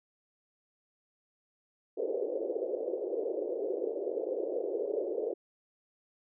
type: band-pass noise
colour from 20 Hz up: white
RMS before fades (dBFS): -34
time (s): 1.97-5.34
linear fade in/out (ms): 10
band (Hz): 360 to 530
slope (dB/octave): 48
effects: none